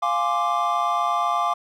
triangle chord, D half-diminished seventh, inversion first, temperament equal, 698.5 / 830.6 / 1046.5 / 1174.7 Hz, F5 / Ab5 / C6 / D6, 0 / 0 / 0 / 0 cents, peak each -23 / -26 / -26 / -21 dBFS, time 0.02-1.54 s, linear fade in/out 10 ms, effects none

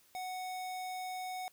square tone, 740 Hz, F#5, in tune, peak -39 dBFS, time 0.15-1.48 s, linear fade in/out 0 ms, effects white hiss -66 dBFS RMS until 1.52 s

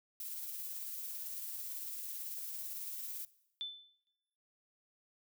violet noise with tremolo, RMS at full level -42 dBFS, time 0.2-3.25 s, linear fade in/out 2 ms, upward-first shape sine, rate 18 Hz, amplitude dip 25%
sine tone with exponential decay, 3520 Hz, A7, in tune, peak -35 dBFS, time 3.61-4.07 s, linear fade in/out 0 ms, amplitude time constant 100 ms
effects noise-tail reverb RT60 0.9 s tail -20 dB re dry

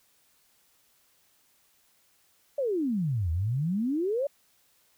sine exponential two-way sweep, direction down then up, 587.3 to 78 to 587.3 Hz, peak -25 dBFS, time 2.58-4.27 s, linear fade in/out 5 ms, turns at 3.31 s, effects white hiss -66 dBFS RMS until 4.97 s

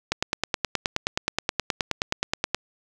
click train, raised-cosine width 0.2 ms, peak -5 dBFS, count 24, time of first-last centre 0.12-2.546 s, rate 9.48 Hz, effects none

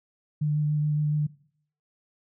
sine tone with vibrato, 149.9 Hz, D3, 36 cents sharp, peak -22 dBFS, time 0.41-1.27 s, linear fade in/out 10 ms, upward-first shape sine, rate 7 Hz, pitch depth 14 cents each way, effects noise-tail reverb RT60 0.6 s tail -20 dB re dry

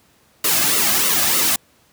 white noise with flanger, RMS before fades -17 dBFS, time 0.44-1.56 s, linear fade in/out 5 ms, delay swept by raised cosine 1.2 to 2.18 ms, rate 3.2 Hz, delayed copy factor -0.65, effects pink hiss -56 dBFS RMS until 1.92 s + high-pass 80 Hz 12 dB/octave

